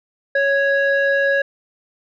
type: tone pair together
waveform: sine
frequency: 555.5 / 1661.2 Hz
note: C#5 / G#6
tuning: +4 / 0 cents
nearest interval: octave + perfect fifth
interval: 1896 cents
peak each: -15 dBFS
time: 0.35-1.42 s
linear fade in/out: 5 ms
effects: tanh soft clip ceiling -11 dBFS